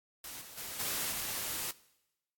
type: noise with level steps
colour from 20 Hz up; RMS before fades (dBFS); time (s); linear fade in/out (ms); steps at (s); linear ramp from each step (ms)
white; -44 / -50 / -42 / -35 / -37; 0.24-1.71; 2; 0.41 / 0.57 / 0.79 / 1.12; 10
effects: noise-tail reverb RT60 0.9 s tail -20 dB re dry + AAC 64 kbps